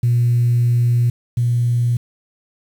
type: tone pair in turn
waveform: sine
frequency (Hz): 120 / 120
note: B2 / B2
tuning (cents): -49 / -49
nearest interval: unison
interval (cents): 0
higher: neither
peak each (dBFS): -11 / -13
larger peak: first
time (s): 0.03-1.1 / 1.37-1.97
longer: first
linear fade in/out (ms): 5
effects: tanh soft clip ceiling -8 dBFS + 7-bit